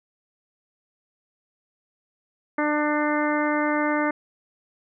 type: harmonic tone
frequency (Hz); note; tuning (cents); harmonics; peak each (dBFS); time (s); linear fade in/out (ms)
298.5; D4; +28; 1 / 2 / 3 / 4 / 5 / 6 / 7; -24 / -27 / -29 / -30 / -31 / -32 / -32; 2.58-4.11; 5
effects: none